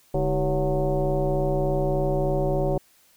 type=tone with frequency modulation; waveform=sine; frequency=207.7 Hz; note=G#3; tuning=in tune; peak=-20 dBFS; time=0.14-2.78 s; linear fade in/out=5 ms; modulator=176 Hz; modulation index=2.7; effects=white hiss -59 dBFS RMS until 3.16 s